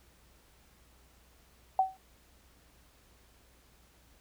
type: tone with exponential decay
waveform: sine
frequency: 760 Hz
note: F#5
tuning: 46 cents sharp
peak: -19 dBFS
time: 1.79-1.97 s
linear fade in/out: 2 ms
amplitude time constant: 39 ms
effects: added 60 Hz sine -64 dBFS peak until 4.2 s + pink hiss -64 dBFS RMS until 4.2 s